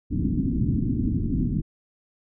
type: low-pass noise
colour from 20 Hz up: white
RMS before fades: -24 dBFS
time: 0.1-1.62 s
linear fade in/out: 20 ms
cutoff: 290 Hz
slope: 48 dB/octave
effects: none